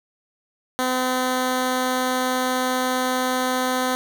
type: tone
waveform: 10% pulse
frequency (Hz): 255.1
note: C4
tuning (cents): -44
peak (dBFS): -12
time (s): 0.79-3.95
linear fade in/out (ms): 0
effects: none